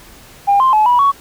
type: tone with pitch steps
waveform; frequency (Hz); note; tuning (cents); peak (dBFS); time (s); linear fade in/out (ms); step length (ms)
sine; 803 / 1048 / 857 / 976 / 1118; G5 / C6 / A5 / B5 / C#6; +41 / +2 / -46 / -21 / +14; -7; 0.47-1.12; 20; 130
effects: tanh soft clip ceiling -4 dBFS + pink hiss -41 dBFS RMS until 1.2 s